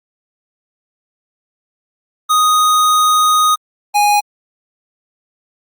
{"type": "tone pair in turn", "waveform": "square", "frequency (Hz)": [1244.5, 826.1], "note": ["D#6", "G#5"], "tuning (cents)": [0, -9], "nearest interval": "perfect fifth", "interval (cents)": 709, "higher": "first", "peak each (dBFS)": -10, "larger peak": "neither", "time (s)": [[2.29, 3.56], [3.94, 4.21]], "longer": "first", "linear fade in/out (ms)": 20, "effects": ["Opus 48 kbps"]}